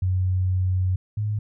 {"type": "tone pair in turn", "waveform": "sine", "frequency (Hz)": [92.5, 105.5], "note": ["F#2", "G#2"], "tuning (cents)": [0, 28], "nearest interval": "major second", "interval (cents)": 228, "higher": "second", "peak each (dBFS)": [-19, -22], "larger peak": "first", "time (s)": [[0.02, 0.96], [1.17, 1.39]], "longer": "first", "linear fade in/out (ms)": 5, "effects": []}